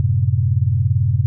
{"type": "chord", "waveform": "sine", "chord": "F# diminished", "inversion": "none", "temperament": "equal", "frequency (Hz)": [92.5, 110, 130.81], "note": ["F#2", "A2", "C3"], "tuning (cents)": [0, 0, 0], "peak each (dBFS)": -18, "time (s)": [0, 1.26], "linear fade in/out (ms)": 0, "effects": []}